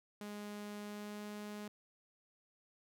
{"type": "tone with pitch glide", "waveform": "sawtooth", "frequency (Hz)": [207.2, 208.5], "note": ["G#3", "G#3"], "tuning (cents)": [-4, 7], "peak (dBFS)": -40, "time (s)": [0.21, 1.68], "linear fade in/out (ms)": 2, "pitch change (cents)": 11, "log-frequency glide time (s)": [0.82, 1.24], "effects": []}